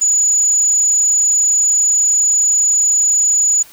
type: tone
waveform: sine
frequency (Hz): 6910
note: A8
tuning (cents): -32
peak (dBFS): -10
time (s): 0.01-3.63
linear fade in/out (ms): 10
effects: white hiss -42 dBFS RMS until 3.72 s